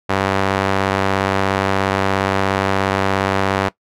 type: tone with band-pass filter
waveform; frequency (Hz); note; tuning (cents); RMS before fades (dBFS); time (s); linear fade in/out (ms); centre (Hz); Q
sawtooth; 97; G2; -18; -18; 0.09-3.69; 10; 1100; 0.61
effects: noise-tail reverb RT60 0.1 s tail -18 dB re dry